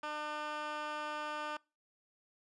15% pulse tone with band-pass filter, 300.9 Hz, D4, 42 cents sharp, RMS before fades -40 dBFS, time 0.03-1.57 s, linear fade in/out 5 ms, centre 1600 Hz, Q 1.1, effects noise-tail reverb RT60 0.3 s tail -25 dB re dry + resampled to 24000 Hz

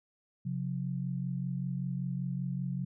sine tone pair together, 134.92 / 180.1 Hz, C#3 / F#3, -46 / -46 cents, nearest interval perfect fourth, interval 500 cents, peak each -34 / -35 dBFS, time 0.45-2.85 s, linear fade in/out 10 ms, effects none

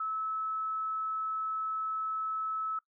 sine tone, 1300 Hz, E6, 24 cents flat, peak -31 dBFS, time 0-2.79 s, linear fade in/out 5 ms, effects noise-tail reverb RT60 0.1 s tail -20 dB re dry

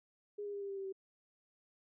sine tone with pitch steps, 412.1 / 407.4 / 402.7 / 398.1 / 393.5 / 389 / 384.5 Hz, G#4 / G#4 / G4 / G4 / G4 / G4 / G4, -13 / -33 / +47 / +27 / +7 / -13 / -33 cents, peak -39 dBFS, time 0.38-0.926 s, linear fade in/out 10 ms, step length 78 ms, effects none

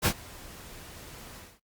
pink noise with ADSR envelope, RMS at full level -22 dBFS, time 0.02-1.6 s, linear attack 40 ms, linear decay 69 ms, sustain -24 dB, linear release 220 ms, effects noise-tail reverb RT60 0.1 s tail -19 dB re dry + Opus 48 kbps

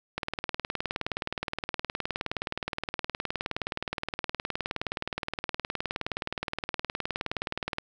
click train, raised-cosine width 0.3 ms, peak -14 dBFS, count 147, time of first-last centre 0.18-7.784 s, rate 19.2 Hz, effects none

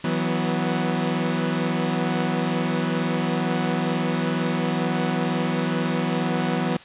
sawtooth chord, E suspended second, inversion none, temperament equal with one note detuned, 162.83 / 185 / 246.9 Hz, E3 / F#3 / B3, -21 / 0 / 0 cents, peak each -22 dBFS, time 0.04-6.77 s, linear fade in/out 5 ms, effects white hiss -44 dBFS RMS until 6.84 s + resampled to 8000 Hz

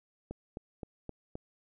click train, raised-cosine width 2 ms, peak -26 dBFS, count 5, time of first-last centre 0.31-1.354 s, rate 3.83 Hz, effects none

